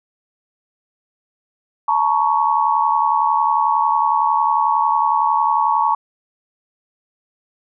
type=tone cluster; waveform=sine; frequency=871 / 942 / 1112 Hz; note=A5 / A#5 / C#6; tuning=-18 / +18 / +5 cents; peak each=-18 dBFS; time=1.88-5.95 s; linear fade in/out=5 ms; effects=none